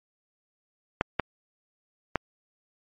clicks, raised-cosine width 0.5 ms, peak -8 dBFS, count 3, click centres 1.011 / 1.197 / 2.157 s, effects MP3 32 kbps

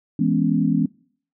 sine chord, C# minor seventh, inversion first, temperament equal, 164.81 / 207.7 / 246.9 / 277.2 Hz, E3 / G#3 / B3 / C#4, 0 / 0 / 0 / 0 cents, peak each -22 dBFS, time 0.19-0.86 s, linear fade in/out 5 ms, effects noise-tail reverb RT60 0.5 s tail -22 dB re dry

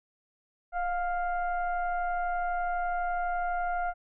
sine tone with frequency modulation, 708 Hz, F5, 23 cents sharp, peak -27 dBFS, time 0.72-3.94 s, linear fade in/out 50 ms, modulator 692 Hz, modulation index 0.81, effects none

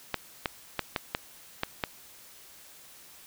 clicks, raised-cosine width 0.3 ms, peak -11 dBFS, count 7, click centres 0.143 / 0.458 / 0.793 / 0.962 / 1.149 / 1.634 / 1.838 s, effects white hiss -52 dBFS RMS until 3.26 s

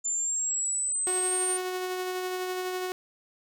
sine exponential sweep, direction up, 7160 to 8850 Hz, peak -26 dBFS, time 0.04-1.58 s, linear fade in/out 20 ms
sawtooth tone with tremolo, 367.6 Hz, F#4, 11 cents flat, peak -25 dBFS, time 1.07-2.92 s, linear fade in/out 0 ms, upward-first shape sine, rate 12 Hz, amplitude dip 25%
effects none

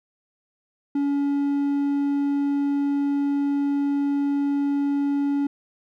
triangle tone, 283 Hz, C#4, 36 cents sharp, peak -18 dBFS, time 0.95-5.47 s, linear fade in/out 5 ms, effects none

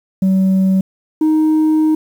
sine tone pair in turn, 190 / 311.8 Hz, F#3 / D#4, +46 / +4 cents, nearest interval major sixth, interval 858 cents, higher second, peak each -7 dBFS, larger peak neither, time 0.22-0.81 / 1.21-1.95 s, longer second, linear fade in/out 5 ms, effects tanh soft clip ceiling -9 dBFS + 7-bit

